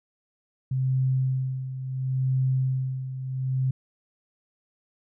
sine tone with tremolo, 130.81 Hz, C3, in tune, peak -20 dBFS, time 0.71-3.71 s, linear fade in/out 5 ms, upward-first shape sine, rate 0.72 Hz, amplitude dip 70%, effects none

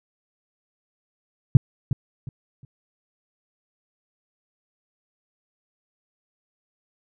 sine tone with echo, 130.81 Hz, C3, in tune, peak -5 dBFS, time 1.55-1.57 s, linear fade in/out 2 ms, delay 360 ms, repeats 3, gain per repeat -12 dB, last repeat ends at 2.65 s, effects none

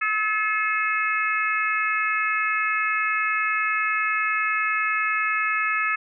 harmonic tone, 430 Hz, A4, 40 cents flat, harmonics 3 / 4 / 5 / 6, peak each -25 / -26 / -27 / -28 dBFS, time 0.01-5.96 s, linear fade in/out 10 ms, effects none

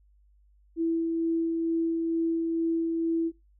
sine tone with tremolo, 330 Hz, E4, 2 cents sharp, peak -23 dBFS, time 0.76-3.32 s, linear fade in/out 50 ms, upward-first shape sine, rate 2.2 Hz, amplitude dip 25%, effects noise-tail reverb RT60 0.2 s tail -20 dB re dry + added 50 Hz sine -58 dBFS peak until 3.59 s

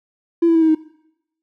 triangle tone with pitch steps, 337.2 / 331.2 / 325.3 / 319.6 / 313.9 Hz, E4 / E4 / E4 / D#4 / D#4, +39 / +8 / -23 / +47 / +15 cents, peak -7 dBFS, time 0.42-0.75 s, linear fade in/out 10 ms, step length 66 ms, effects noise-tail reverb RT60 0.8 s tail -23 dB re dry + tanh soft clip ceiling -8 dBFS

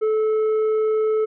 sine tone with tanh clipping, 434.5 Hz, A4, 22 cents flat, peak -18 dBFS, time 0.01-1.26 s, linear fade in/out 20 ms, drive 5 dB, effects none

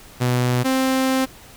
sawtooth tone pair in turn, 124 / 262.7 Hz, B2 / C4, +7 / +7 cents, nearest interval octave + minor second, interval 1300 cents, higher second, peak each -13 dBFS, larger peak neither, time 0.2-0.64 / 0.64-1.26 s, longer second, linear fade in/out 20 ms, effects pink hiss -44 dBFS RMS until 1.56 s

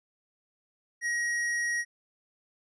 sine tone with tanh clipping, 1894 Hz, A#6, 27 cents sharp, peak -29 dBFS, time 1.01-1.85 s, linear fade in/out 50 ms, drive 15 dB, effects resampled to 22050 Hz

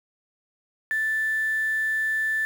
sine tone with quantisation, 1760 Hz, A6, in tune, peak -22 dBFS, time 0.91-2.45 s, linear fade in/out 0 ms, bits 7, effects none

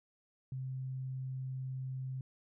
sine tone, 130.81 Hz, C3, in tune, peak -37 dBFS, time 0.52-2.21 s, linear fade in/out 2 ms, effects none

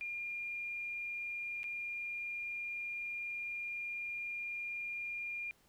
sine tone with dropouts, 2408 Hz, D7, 43 cents sharp, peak -38 dBFS, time 0.01-5.51 s, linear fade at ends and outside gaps 0 ms, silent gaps 1.632-1.641 s, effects pink hiss -69 dBFS RMS until 5.68 s

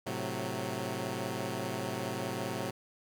10% pulse chord, F# diminished, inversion first, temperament equal, 110 / 130.81 / 185 Hz, A2 / C3 / F#3, 0 / 0 / 0 cents, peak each -30 dBFS, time 0.06-2.71 s, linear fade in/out 10 ms, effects none

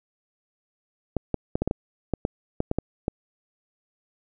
clicks, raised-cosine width 2 ms, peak -10 dBFS, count 12, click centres 1.167 / 1.343 / 1.555 / 1.62 / 1.676 / 1.711 / 2.137 / 2.251 / 2.604 / 2.714 / 2.786 / 3.081 s, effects none

